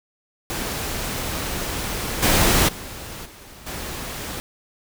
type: noise with level steps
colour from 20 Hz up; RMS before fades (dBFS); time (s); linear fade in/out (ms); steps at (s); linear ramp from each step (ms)
pink; -27 / -17 / -35 / -43 / -31; 0.5-4.4; 0; 2.22 / 2.68 / 3.25 / 3.66; 10
effects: none